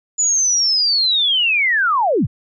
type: linear sweep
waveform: sine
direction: down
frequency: 7000 to 63.8 Hz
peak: -13 dBFS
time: 0.18-2.27 s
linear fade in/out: 20 ms
effects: none